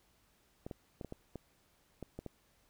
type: clicks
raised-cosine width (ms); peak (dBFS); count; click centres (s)
2; -29; 9; 0.665 / 0.712 / 1.012 / 1.047 / 1.124 / 1.357 / 2.027 / 2.19 / 2.263
effects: pink hiss -71 dBFS RMS until 2.69 s